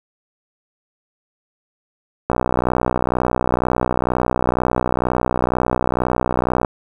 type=click train; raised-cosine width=1 ms; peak=-3 dBFS; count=271; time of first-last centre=2.3-6.648 s; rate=62.1 Hz; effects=7-bit